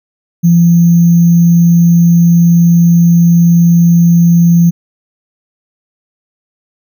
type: tone with sample-and-hold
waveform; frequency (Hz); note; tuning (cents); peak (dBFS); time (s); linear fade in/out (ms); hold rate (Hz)
sine; 170.5; F3; -41; -3; 0.43-4.71; 20; 6300
effects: none